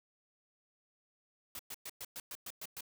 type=noise bursts; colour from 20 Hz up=white; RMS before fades=-44 dBFS; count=9; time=1.55-2.808 s; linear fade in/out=2 ms; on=42 ms; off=110 ms; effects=none